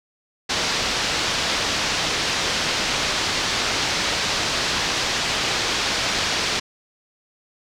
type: low-pass noise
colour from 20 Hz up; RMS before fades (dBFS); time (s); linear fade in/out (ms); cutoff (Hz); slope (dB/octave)
white; -23; 0.49-6.6; 10; 5500; 24
effects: none